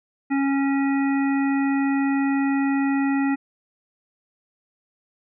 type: harmonic tone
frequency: 275.4 Hz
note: C#4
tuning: 11 cents flat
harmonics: 1 / 3 / 5 / 7 / 9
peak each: -19 / -30 / -35 / -32 / -37 dBFS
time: 0.3-3.36 s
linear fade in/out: 20 ms
effects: none